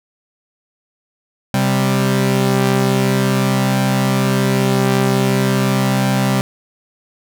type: tone pair together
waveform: sawtooth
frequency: 131.1 / 196.43 Hz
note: C3 / G3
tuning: +4 / +4 cents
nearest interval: perfect fifth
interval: 700 cents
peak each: -12 dBFS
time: 1.54-6.41 s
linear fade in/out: 0 ms
effects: none